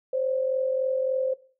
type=tone pair together; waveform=sine; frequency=521 / 564.5 Hz; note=C5 / C#5; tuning=-7 / +31 cents; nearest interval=minor second; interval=138 cents; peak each=-24 / -31 dBFS; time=0.13-1.34 s; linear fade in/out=5 ms; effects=noise-tail reverb RT60 0.4 s tail -18 dB re dry